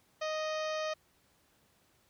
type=harmonic tone; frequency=622.3 Hz; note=D#5; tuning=in tune; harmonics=1 / 2 / 3 / 4 / 5 / 6 / 7 / 8 / 9 / 10; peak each=-34 / -40 / -44 / -46 / -48 / -50 / -51 / -52 / -53 / -54 dBFS; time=0.21-0.94 s; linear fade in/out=10 ms; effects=pink hiss -69 dBFS RMS until 2.09 s + high-pass 60 Hz 12 dB/octave